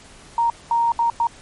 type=tone bursts at uneven times; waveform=sine; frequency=932.3 Hz; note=A#5; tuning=in tune; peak=-15 dBFS; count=4; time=0.38-0.5 / 0.71-0.92 / 0.99-1.1 / 1.2-1.27 s; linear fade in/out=2 ms; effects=pink hiss -45 dBFS RMS until 1.41 s + MP3 48 kbps